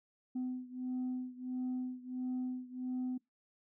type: beating tone pair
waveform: sine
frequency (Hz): 252.9 / 254.4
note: B3 / C4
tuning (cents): +41 / -48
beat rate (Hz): 1.5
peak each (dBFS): -37 / -39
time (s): 0.35-3.18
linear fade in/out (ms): 10
effects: noise-tail reverb RT60 0.2 s tail -25 dB re dry + tanh soft clip ceiling -32 dBFS